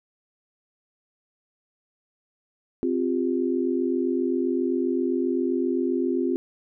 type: chord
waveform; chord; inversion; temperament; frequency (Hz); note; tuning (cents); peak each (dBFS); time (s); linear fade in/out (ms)
sine; C suspended fourth; none; equal with one note detuned; 261.6 / 349.2 / 396.8; C4 / F4 / G4; 0 / 0 / +21; -25 / -25 / -29; 2.83-6.36; 0
effects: none